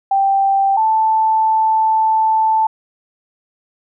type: tone pair in turn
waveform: sine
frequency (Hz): 784 / 880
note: G5 / A5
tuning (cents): 0 / 0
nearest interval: major second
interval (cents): 200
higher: second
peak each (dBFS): -11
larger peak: neither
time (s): 0.11-0.77 / 0.77-2.67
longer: second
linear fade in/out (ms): 5
effects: none

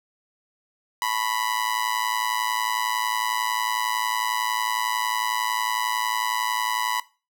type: tone with amplitude modulation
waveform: sawtooth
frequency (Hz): 987.8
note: B5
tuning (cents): 0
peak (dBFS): -16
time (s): 1.02-7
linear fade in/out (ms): 0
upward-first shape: sine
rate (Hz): 111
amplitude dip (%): 85
effects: noise-tail reverb RT60 0.3 s tail -17 dB re dry

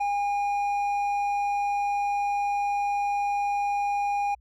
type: tone with hard clipping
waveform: sine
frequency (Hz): 812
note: G#5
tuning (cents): -39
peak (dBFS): -25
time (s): 0-4.35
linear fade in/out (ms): 10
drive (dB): 5
effects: added 60 Hz sine -55 dBFS peak until 4.4 s

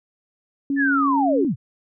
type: tone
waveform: sine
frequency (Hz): 277.9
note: C#4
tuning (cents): +4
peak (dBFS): -19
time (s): 0.7-1.45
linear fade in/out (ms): 2
type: linear sweep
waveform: sine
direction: down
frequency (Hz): 1788 to 89.3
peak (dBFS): -18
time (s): 0.76-1.56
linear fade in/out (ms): 50
effects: none

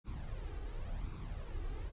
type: noise with flanger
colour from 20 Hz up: brown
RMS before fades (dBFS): -41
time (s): 0.04-1.92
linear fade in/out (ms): 50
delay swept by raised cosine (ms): 0.79 to 2.59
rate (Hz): 0.92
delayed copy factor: +0.65
effects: resampled to 8000 Hz

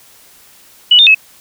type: tone with pitch steps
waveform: sine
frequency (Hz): 2946 / 3625 / 2581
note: F#7 / A#7 / E7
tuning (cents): -8 / -49 / -37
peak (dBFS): -3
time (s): 0.91-1.147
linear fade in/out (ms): 5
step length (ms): 79
effects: white hiss -44 dBFS RMS until 1.4 s

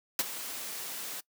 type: noise with ADSR envelope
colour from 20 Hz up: white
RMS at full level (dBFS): -25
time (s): 0.19-1.21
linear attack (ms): 3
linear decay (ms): 32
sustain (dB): -14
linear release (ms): 15
effects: noise-tail reverb RT60 0.1 s tail -22 dB re dry + high-pass 200 Hz 12 dB/octave

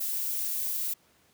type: noise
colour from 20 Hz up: violet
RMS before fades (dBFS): -31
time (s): 0-0.94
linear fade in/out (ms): 10
effects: pink hiss -64 dBFS RMS until 1.33 s + high-pass 100 Hz 12 dB/octave

